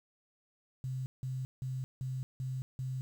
sine tone bursts, 130 Hz, C3, 11 cents flat, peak -34 dBFS, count 6, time 0.84-3.01 s, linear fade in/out 0 ms, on 220 ms, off 170 ms, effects 10-bit

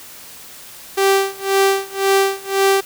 sawtooth tone with tremolo, 390.5 Hz, G4, 7 cents flat, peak -7 dBFS, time 0.97-2.81 s, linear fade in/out 10 ms, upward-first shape sine, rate 1.9 Hz, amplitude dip 95%, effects white hiss -38 dBFS RMS until 2.85 s

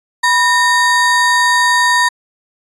square ring-modulated tone, 1407 Hz, F6, 12 cents sharp, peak -7 dBFS, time 0.23-2.09 s, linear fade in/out 10 ms, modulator 425 Hz, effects resampled to 22050 Hz

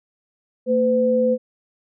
sine tone pair together, 227.6 / 507.4 Hz, A#3 / B4, -41 / +47 cents, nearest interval octave + major second, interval 1388 cents, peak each -21 / -16 dBFS, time 0.66-1.38 s, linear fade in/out 50 ms, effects none

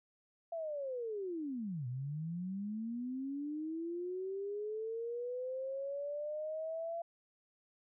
sine linear two-way sweep, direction down then up, 680 to 120 to 680 Hz, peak -37 dBFS, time 0.52-7.02 s, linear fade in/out 5 ms, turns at 1.87 s, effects none

